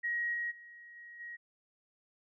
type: tone with level steps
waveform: sine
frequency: 1894 Hz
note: A#6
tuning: 27 cents sharp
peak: -31 / -33 / -50 / -48 / -42 dBFS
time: 0.03-1.37 s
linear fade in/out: 20 ms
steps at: 0.33 / 0.5 / 0.95 / 1.19 s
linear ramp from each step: 20 ms
effects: none